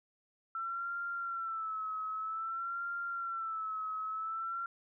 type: tone with vibrato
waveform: sine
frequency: 1335 Hz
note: E6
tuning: 22 cents sharp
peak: -35 dBFS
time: 0.55-4.66 s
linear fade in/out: 2 ms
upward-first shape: sine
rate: 0.52 Hz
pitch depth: 70 cents each way
effects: none